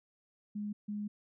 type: tone bursts at uneven times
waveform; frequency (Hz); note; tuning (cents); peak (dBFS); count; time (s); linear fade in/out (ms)
sine; 207.7; G#3; 0; -35; 2; 0.55-0.73 / 0.88-1.08; 10
effects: none